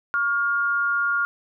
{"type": "tone pair together", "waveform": "sine", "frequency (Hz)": [1129, 1410.6], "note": ["C#6", "F6"], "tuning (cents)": [31, 17], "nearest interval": "major third", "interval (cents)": 386, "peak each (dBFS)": [-28, -20], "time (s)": [0.14, 1.25], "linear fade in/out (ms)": 0, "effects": []}